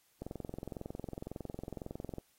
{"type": "click train", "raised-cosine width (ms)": 2, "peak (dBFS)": -27, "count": 44, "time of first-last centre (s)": [0.22, 2.183], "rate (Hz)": 21.9, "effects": ["white hiss -71 dBFS RMS until 2.38 s", "AAC 48 kbps"]}